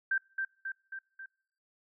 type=tone with echo; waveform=sine; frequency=1568 Hz; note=G6; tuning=in tune; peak=-26 dBFS; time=0.11-0.18 s; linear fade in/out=5 ms; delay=270 ms; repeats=4; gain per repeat=-4 dB; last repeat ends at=1.26 s; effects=noise-tail reverb RT60 0.6 s tail -26 dB re dry